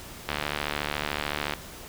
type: click train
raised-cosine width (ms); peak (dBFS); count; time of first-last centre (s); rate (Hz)
0.3; -11; 93; 0.29-1.537; 73.8
effects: pink hiss -43 dBFS RMS until 1.88 s